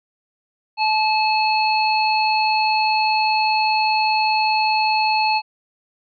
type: harmonic tone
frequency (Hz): 865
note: A5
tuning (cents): -30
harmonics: 1 / 3 / 5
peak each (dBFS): -17 / -22 / -24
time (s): 0.77-5.42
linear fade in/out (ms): 50
effects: none